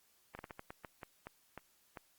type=slowing click train; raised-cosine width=0.5 ms; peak=-30 dBFS; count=11; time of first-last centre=0.35-1.972 s; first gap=40 ms; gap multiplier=1.29; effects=white hiss -71 dBFS RMS until 2.18 s + Opus 48 kbps